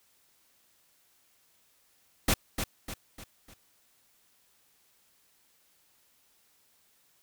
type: noise with echo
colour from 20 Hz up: pink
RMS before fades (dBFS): -24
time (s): 2.28-2.34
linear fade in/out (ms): 5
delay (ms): 300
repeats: 4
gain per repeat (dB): -7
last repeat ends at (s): 3.54
effects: white hiss -67 dBFS RMS until 7.22 s